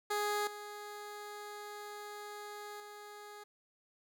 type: tone with level steps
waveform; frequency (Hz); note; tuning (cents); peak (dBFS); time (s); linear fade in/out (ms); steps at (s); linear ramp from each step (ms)
15% pulse; 415.3; G#4; 0; -26 / -38 / -42; 0.1-3.44; 10; 0.47 / 2.8; 2
effects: none